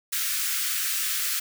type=high-pass noise; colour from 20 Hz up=white; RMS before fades=-27 dBFS; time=0.12-1.4 s; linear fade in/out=10 ms; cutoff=1300 Hz; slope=48 dB/octave; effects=none